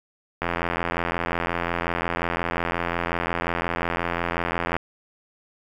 click train, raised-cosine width 0.5 ms, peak -9 dBFS, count 373, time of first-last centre 0.42-4.766 s, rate 85.6 Hz, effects 8-bit

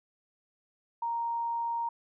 sine tone, 932.3 Hz, A#5, in tune, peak -29 dBFS, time 1.02-1.89 s, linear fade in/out 5 ms, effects none

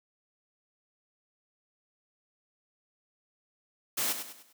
white noise with echo, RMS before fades -30 dBFS, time 3.97-4.13 s, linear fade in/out 10 ms, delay 100 ms, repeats 4, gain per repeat -8 dB, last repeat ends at 4.53 s, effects high-pass 150 Hz 12 dB/octave

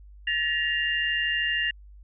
sine tone cluster, 1740 / 1893 / 2798 Hz, A6 / A#6 / F7, -20 / +26 / +3 cents, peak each -30 / -27 / -27 dBFS, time 0.27-1.71 s, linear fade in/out 5 ms, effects added 50 Hz sine -45 dBFS peak until 2.03 s

